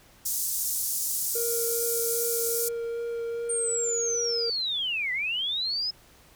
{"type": "band-pass noise", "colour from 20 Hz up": "white", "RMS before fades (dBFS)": -29, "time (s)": [0.25, 2.69], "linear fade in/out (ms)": 10, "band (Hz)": [5800, 16000], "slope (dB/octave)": 24}
{"type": "tone with vibrato", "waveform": "triangle", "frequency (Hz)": 466.6, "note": "A#4", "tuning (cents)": 2, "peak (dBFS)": -27, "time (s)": [1.35, 4.5], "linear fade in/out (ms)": 5, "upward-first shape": "sine", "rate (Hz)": 2.5, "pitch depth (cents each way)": 9}
{"type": "linear two-way sweep", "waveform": "sine", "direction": "down then up", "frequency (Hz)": [8870, 1946, 5170], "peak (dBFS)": -26, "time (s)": [3.49, 5.91], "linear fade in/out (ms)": 10, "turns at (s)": 5.12}
{"effects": ["pink hiss -56 dBFS RMS until 6.35 s"]}